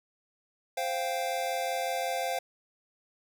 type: chord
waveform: square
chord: C suspended fourth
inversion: none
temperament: equal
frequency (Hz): 523.3 / 698.5 / 784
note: C5 / F5 / G5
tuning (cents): 0 / 0 / 0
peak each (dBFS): -35 / -33 / -36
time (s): 0.77-2.39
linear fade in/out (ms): 5
effects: none